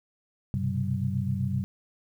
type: tone cluster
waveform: sine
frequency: 96.1 / 125 / 132.8 / 191.5 Hz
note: G2 / B2 / C3 / G3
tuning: -34 / +21 / +26 / -40 cents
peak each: -31 dBFS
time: 0.54-1.64 s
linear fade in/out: 0 ms
effects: 10-bit